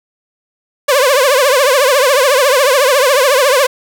sawtooth tone with vibrato, 540 Hz, C#5, 45 cents flat, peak -4 dBFS, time 0.88-3.67 s, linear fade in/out 10 ms, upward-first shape triangle, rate 14 Hz, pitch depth 190 cents each way, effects none

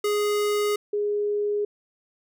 square / sine tone pair in turn, 415.3 / 413.7 Hz, G#4 / G#4, 0 / -7 cents, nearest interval unison, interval 7 cents, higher first, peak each -22 dBFS, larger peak neither, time 0.04-0.76 / 0.93-1.65 s, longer neither, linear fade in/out 5 ms, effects none

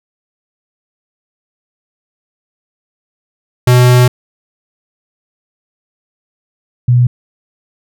square / sine tone pair in turn, 124.3 / 122.87 Hz, B2 / B2, +12 / -8 cents, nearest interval unison, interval 20 cents, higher first, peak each -5 dBFS, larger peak neither, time 3.67-4.08 / 6.88-7.07 s, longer first, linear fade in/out 5 ms, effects none

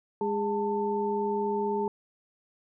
sine tone cluster, 206.5 / 410.2 / 888 Hz, G#3 / G#4 / A5, -10 / -21 / +16 cents, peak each -33 / -28 / -31 dBFS, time 0.21-1.88 s, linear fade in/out 2 ms, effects none

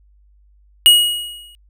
square tone with exponential decay, 2896 Hz, F#7, 38 cents flat, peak -4 dBFS, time 0.86-1.55 s, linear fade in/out 0 ms, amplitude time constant 150 ms, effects added 50 Hz sine -49 dBFS peak until 1.69 s

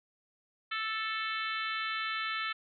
harmonic tone with a mistuned harmonic, 440 Hz, A4, in tune, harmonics 3 / 4 / 5 / 6 / 7 / 8 / 9, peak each -36 / -38 / -40 / -42 / -43 / -44 / -45 dBFS, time 0.71-2.53 s, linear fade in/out 10 ms, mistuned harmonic 9, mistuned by +21 cents, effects none

